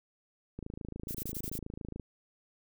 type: click train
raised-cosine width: 3 ms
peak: -27 dBFS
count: 39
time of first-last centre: 0.59-1.997 s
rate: 27 Hz
type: noise bursts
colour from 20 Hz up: violet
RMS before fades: -40 dBFS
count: 6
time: 1.08-1.584 s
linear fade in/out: 5 ms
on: 64 ms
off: 24 ms
effects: none